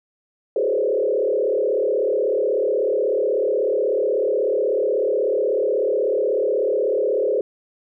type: tone with frequency modulation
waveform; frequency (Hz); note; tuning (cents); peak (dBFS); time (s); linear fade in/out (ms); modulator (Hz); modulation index
sine; 470; A#4; +14; -17; 0.56-7.41; 2; 36.3; 2.3
effects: none